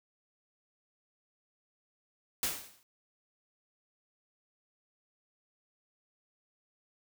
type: noise with exponential decay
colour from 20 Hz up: white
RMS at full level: -29 dBFS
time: 2.43-2.83 s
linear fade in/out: 1 ms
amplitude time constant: 85 ms
effects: none